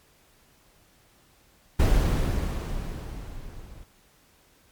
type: noise with level ramp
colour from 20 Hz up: brown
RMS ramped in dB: -18 to -45 dBFS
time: 1.79-3.84 s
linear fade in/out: 10 ms
effects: pink hiss -60 dBFS RMS until 4.71 s + MP3 96 kbps